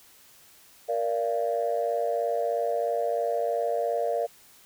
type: tone cluster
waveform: sine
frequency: 468.5 / 585 / 688 Hz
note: A#4 / D5 / F5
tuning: +9 / -7 / -26 cents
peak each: -28 dBFS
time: 0.88-4.27 s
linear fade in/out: 20 ms
effects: tanh soft clip ceiling -16 dBFS + white hiss -55 dBFS RMS until 4.65 s